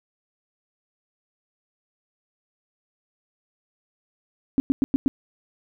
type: tone bursts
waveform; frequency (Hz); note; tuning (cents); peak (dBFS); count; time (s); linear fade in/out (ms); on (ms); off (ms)
sine; 271.1; C#4; -38; -15; 5; 4.58-5.08; 0; 20; 100
effects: none